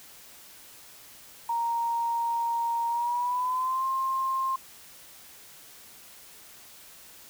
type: tone with pitch glide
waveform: sine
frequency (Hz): 932.3 to 1058.6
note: A#5 to C6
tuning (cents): 0 to +20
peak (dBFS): -25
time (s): 1.49-4.56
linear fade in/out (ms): 5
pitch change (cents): +220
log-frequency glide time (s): 2.88-3.86
effects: white hiss -50 dBFS RMS until 7.29 s